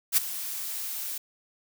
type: noise with ADSR envelope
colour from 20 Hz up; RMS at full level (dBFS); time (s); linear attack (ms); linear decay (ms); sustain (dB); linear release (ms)
blue; -19; 0.12-1.18; 51; 16; -15; 4
effects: none